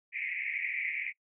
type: band-pass noise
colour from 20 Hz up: pink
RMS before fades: -35 dBFS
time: 0.12-1.13 s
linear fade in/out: 50 ms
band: 2000 to 2400 Hz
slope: 96 dB/octave
effects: noise-tail reverb RT60 0.1 s tail -23 dB re dry